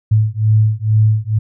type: beating tone pair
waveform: sine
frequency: 107.3 / 109.5 Hz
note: A2 / A2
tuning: -43 / -8 cents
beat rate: 2.2 Hz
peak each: -13 dBFS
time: 0.11-1.39 s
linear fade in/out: 10 ms
effects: none